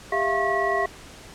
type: tone cluster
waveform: sine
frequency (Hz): 398.1 / 662 / 700 / 1086 / 1928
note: G4 / E5 / F5 / C#6 / B6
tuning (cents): +27 / +7 / +4 / -36 / -42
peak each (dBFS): -27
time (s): 0.12-0.86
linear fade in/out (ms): 5
effects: pink hiss -44 dBFS RMS until 1.34 s + low-pass 9000 Hz 12 dB/octave